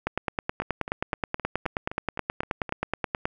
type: two click trains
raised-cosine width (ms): 0.5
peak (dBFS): -19 / -10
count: 9 / 31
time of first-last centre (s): 0.62-2.693 / 0.07-3.255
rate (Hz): 3.86 / 9.42
effects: none